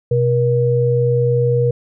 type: tone pair together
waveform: sine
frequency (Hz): 126.37 / 477.1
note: B2 / A#4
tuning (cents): +40 / +40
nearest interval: octave + major seventh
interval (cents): 2300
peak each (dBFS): -15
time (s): 0.11-1.71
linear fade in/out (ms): 5
effects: none